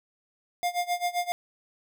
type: tone with tremolo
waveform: square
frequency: 706 Hz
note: F5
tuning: 19 cents sharp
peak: -24 dBFS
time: 0.63-1.32 s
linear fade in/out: 0 ms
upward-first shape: sine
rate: 7.6 Hz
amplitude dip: 90%
effects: none

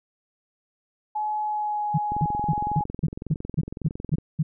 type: tone with pitch glide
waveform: sine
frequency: 849 to 836.3 Hz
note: G#5 to G#5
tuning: +38 to +12 cents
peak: -24 dBFS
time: 1.15-2.84 s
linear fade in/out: 10 ms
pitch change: -26 cents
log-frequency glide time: 1.42-1.84 s
type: tone bursts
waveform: sine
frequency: 155.4 Hz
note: D#3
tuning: 2 cents flat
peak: -18 dBFS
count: 10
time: 1.94-4.43 s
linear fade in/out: 10 ms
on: 42 ms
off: 230 ms
type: click train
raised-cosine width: 3 ms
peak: -20 dBFS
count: 46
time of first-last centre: 2.12-4.184 s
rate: 21.8 Hz
effects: none

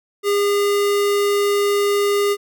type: tone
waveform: square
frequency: 406.2 Hz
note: G#4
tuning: 38 cents flat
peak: -16 dBFS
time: 0.23-2.37 s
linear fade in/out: 50 ms
effects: none

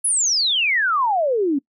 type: exponential sweep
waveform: sine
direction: down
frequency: 10920 to 264.8 Hz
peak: -16 dBFS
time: 0.04-1.59 s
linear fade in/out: 10 ms
effects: noise-tail reverb RT60 0.1 s tail -22 dB re dry

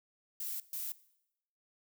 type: noise bursts at uneven times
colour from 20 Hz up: violet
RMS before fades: -39 dBFS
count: 2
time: 0.4-0.6 / 0.73-0.92 s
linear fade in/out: 2 ms
effects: noise-tail reverb RT60 0.8 s tail -19 dB re dry

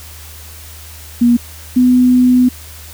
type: tone pair in turn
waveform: sine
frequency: 239.1 / 250.3 Hz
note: A#3 / B3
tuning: +44 / +23 cents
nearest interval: minor second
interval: 79 cents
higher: second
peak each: -6 dBFS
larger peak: neither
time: 1.21-1.37 / 1.76-2.49 s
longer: second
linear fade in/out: 10 ms
effects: added 78 Hz sine -34 dBFS peak until 2.93 s + white hiss -36 dBFS RMS until 2.93 s

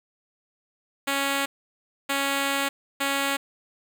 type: tone bursts at uneven times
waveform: 5% pulse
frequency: 277.2 Hz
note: C#4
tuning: in tune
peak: -12 dBFS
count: 3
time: 1.07-1.46 / 2.09-2.69 / 3-3.37 s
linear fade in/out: 10 ms
effects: none

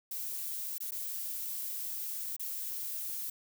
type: noise with dropouts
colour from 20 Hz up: violet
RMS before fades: -38 dBFS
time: 0.11-3.3 s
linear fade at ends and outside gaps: 5 ms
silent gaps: 0.782-0.803 / 0.909-0.919 / 2.365-2.395 s
effects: none

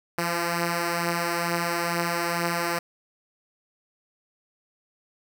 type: beating tone pair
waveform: 5% pulse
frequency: 170.6 / 172.8 Hz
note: F3 / F3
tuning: -40 / -18 cents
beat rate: 2.2 Hz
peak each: -14 / -20 dBFS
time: 0.18-2.79 s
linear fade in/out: 5 ms
effects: none

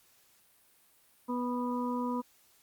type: harmonic tone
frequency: 245.9 Hz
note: B3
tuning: 7 cents flat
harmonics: 1 / 2 / 4 / 5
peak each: -32 / -39 / -36 / -45 dBFS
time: 1.28-2.22 s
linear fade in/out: 20 ms
effects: white hiss -65 dBFS RMS until 2.62 s + Opus 48 kbps

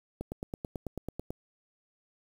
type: click train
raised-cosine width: 2 ms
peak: -22 dBFS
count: 11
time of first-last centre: 0.21-1.305 s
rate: 9.13 Hz
effects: 8-bit

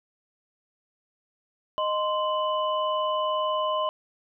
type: tone cluster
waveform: sine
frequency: 619 / 1041 / 2979 Hz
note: D#5 / C6 / F#7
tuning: -9 / -9 / +11 cents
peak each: -27 / -26 / -35 dBFS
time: 1.78-3.89 s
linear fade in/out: 0 ms
effects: none

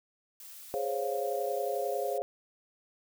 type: noise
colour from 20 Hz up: blue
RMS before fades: -48 dBFS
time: 0.4-2.18 s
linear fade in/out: 2 ms
type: chord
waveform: sine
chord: Db major seventh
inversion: second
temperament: equal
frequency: 415.3 / 523.3 / 554.4 / 698.5 Hz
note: Ab4 / C5 / Db5 / F5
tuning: 0 / 0 / 0 / 0 cents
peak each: -35 dBFS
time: 0.74-2.22 s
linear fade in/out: 0 ms
effects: none

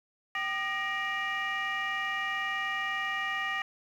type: tone cluster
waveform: sine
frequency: 779 / 1214 / 1879 / 2357 / 2865 Hz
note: G5 / D#6 / A#6 / D7 / F7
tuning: -11 / -43 / +13 / +6 / +44 cents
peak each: -38 / -35 / -31 / -37 / -39 dBFS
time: 0.35-3.62 s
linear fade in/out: 2 ms
effects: tanh soft clip ceiling -24 dBFS + 10-bit

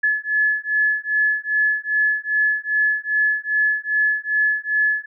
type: beating tone pair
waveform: sine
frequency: 1712 / 1714.5 Hz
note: A6 / A6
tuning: -48 / -45 cents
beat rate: 2.5 Hz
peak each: -20 dBFS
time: 0.03-5.06 s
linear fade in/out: 10 ms
effects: none

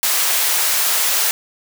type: high-pass noise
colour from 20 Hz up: white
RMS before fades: -17 dBFS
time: 0.03-1.31 s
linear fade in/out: 0 ms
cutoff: 620 Hz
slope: 12 dB/octave
effects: none

